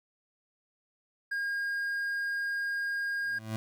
triangle tone, 1622 Hz, G#6, 41 cents flat, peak -28 dBFS, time 1.31-3.39 s, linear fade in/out 10 ms
25% pulse tone with exponential growth, 110 Hz, A2, in tune, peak -26 dBFS, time 3.21-3.56 s, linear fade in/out 0 ms, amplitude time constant 74 ms
effects none

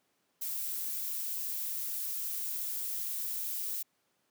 violet noise, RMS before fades -36 dBFS, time 0.41-3.83 s, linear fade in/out 10 ms, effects pink hiss -75 dBFS RMS until 4.3 s + high-pass 200 Hz 12 dB/octave

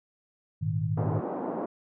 sine chord, Ab suspended second, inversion none, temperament equal, 103.83 / 116.54 / 155.56 Hz, Ab2 / Bb2 / Eb3, 0 / 0 / 0 cents, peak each -30 / -32 / -29 dBFS, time 0.61-1.21 s, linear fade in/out 20 ms
pink band-pass noise, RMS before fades -33 dBFS, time 0.97-1.66 s, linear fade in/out 5 ms, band 220 to 940 Hz, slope 24 dB/octave
effects none

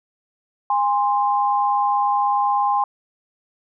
sine tone pair together, 817.1 / 1046.5 Hz, G#5 / C6, -28 / 0 cents, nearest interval major third, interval 428 cents, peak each -18 / -20 dBFS, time 0.7-2.84 s, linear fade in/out 2 ms, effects none

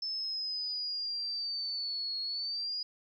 sine exponential two-way sweep, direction down then up, 5274 to 4309 to 4928 Hz, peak -33 dBFS, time 0.02-2.83 s, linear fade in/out 5 ms, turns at 2.21 s, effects 12-bit

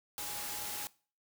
sine tone in noise, 830.6 Hz, G#5, in tune, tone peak -49 dBFS, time 0.18-0.87 s, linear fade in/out 0 ms, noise white, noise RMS -40 dBFS, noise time 0.18-0.87 s, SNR -12 dB, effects noise-tail reverb RT60 0.4 s tail -21 dB re dry

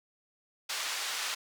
white band-pass noise, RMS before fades -35 dBFS, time 0.69-1.35 s, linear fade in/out 10 ms, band 840 to 5500 Hz, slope 12 dB/octave, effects none

